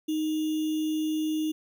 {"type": "tone with sample-and-hold", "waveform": "sine", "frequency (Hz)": 311.1, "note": "D#4", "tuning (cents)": 0, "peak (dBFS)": -25, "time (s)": [0.08, 1.52], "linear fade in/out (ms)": 10, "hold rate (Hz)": 3150, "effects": []}